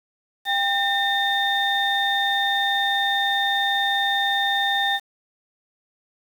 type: tone cluster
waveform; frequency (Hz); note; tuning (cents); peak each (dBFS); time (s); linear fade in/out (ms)
sine; 794 / 1810 / 3635; G5 / A6 / A#7; +22 / +48 / -44; -23; 0.45-5; 50
effects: tanh soft clip ceiling -9 dBFS + 7-bit